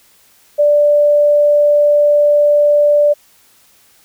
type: tone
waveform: sine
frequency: 587.3 Hz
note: D5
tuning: in tune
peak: -7 dBFS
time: 0.58-3.14 s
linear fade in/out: 20 ms
effects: white hiss -50 dBFS RMS until 4.04 s